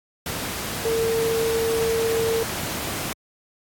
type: tone in noise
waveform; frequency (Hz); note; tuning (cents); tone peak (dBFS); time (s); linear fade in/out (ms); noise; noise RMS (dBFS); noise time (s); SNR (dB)
sine; 454; A#4; -46; -20; 0.85-2.43; 2; pink; -28; 0.26-3.13; +5
effects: high-pass 80 Hz 12 dB/octave + AAC 64 kbps